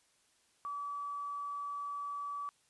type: tone with quantisation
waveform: sine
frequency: 1148 Hz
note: D6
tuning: 40 cents flat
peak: -37 dBFS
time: 0.65-2.49 s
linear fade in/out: 0 ms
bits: 11
effects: white hiss -71 dBFS RMS until 2.69 s + resampled to 24000 Hz